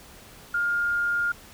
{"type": "tone", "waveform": "sine", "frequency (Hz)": 1412, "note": "F6", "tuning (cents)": 19, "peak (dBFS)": -22, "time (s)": [0.54, 1.32], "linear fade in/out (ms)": 5, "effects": ["pink hiss -48 dBFS RMS until 1.53 s"]}